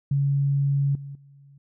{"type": "tone with level steps", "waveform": "sine", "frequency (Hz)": 140, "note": "C#3", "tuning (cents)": 18, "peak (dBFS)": [-19, -34, -48], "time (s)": [0.11, 1.58], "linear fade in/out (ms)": 5, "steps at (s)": [0.95, 1.15], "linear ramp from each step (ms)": 2, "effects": []}